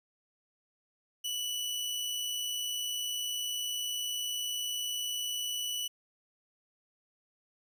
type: tone with amplitude modulation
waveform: sawtooth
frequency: 2960 Hz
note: F#7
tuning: in tune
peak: -28 dBFS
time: 1.24-5.88 s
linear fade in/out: 10 ms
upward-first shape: sine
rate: 60 Hz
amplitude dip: 35%
effects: none